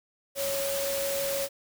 sine tone in noise, 554.4 Hz, C#5, in tune, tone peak -29 dBFS, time 0.35-1.49 s, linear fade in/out 50 ms, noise white, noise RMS -33 dBFS, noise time 0.35-1.49 s, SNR +1 dB, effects none

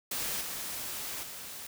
white noise with level steps, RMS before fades -34 / -38 / -43 dBFS, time 0.11-1.67 s, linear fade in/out 5 ms, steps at 0.41 / 1.23 s, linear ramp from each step 2 ms, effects none

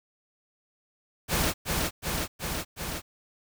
pink noise with echo, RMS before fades -26 dBFS, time 1.28-1.54 s, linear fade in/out 50 ms, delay 370 ms, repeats 4, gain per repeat -2 dB, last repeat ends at 3.02 s, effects none

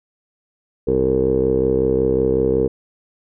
10% pulse tone with low-pass filter, 65.41 Hz, C2, in tune, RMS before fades -17 dBFS, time 0.87-2.68 s, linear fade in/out 10 ms, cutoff 450 Hz, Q 8.8, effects none

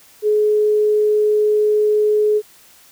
sine tone, 423.1 Hz, G#4, 32 cents sharp, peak -12 dBFS, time 0.22-2.42 s, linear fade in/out 50 ms, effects white hiss -48 dBFS RMS until 2.91 s

